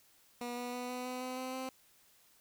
15% pulse tone with pitch steps, 242.1 / 244.6 / 247.2 / 249.8 / 252.4 / 255 / 257.7 / 260.4 Hz, B3 / B3 / B3 / B3 / B3 / C4 / C4 / C4, -34 / -16 / +2 / +20 / +38 / -44 / -26 / -8 cents, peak -32 dBFS, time 0.41-1.69 s, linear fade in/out 2 ms, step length 160 ms, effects white hiss -66 dBFS RMS until 2.4 s

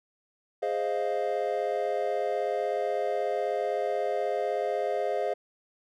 triangle chord, F minor seventh, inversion first, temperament equal, 415.3 / 523.3 / 622.3 / 698.5 Hz, Ab4 / C5 / Eb5 / F5, 0 / 0 / 0 / 0 cents, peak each -30 dBFS, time 0.62-5.34 s, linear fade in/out 10 ms, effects none

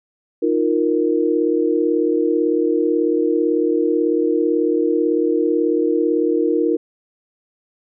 sine chord, Eb suspended second, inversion none, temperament equal, 311.1 / 349.2 / 466.2 Hz, Eb4 / F4 / Bb4, 0 / 0 / 0 cents, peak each -19 dBFS, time 0.42-6.77 s, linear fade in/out 10 ms, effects none

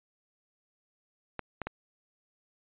clicks, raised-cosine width 0.5 ms, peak -19 dBFS, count 3, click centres 1.393 / 1.617 / 1.67 s, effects resampled to 8000 Hz

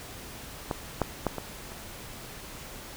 clicks, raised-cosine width 1 ms, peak -14 / -10 / -11 / -18 / -28 dBFS, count 5, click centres 0.712 / 1.017 / 1.267 / 1.383 / 1.719 s, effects pink hiss -43 dBFS RMS until 2.96 s

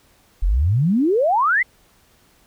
sine exponential sweep, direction up, 38.75 to 2113 Hz, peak -14 dBFS, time 0.42-1.63 s, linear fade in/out 10 ms, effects pink hiss -56 dBFS RMS until 2.46 s

